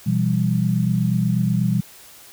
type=chord; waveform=sine; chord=E minor; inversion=second; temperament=equal with one note detuned; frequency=123.47 / 167.79 / 196 Hz; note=B2 / E3 / G3; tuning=0 / +31 / 0 cents; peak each=-21 dBFS; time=0.06-1.81 s; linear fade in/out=10 ms; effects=white hiss -45 dBFS RMS until 2.32 s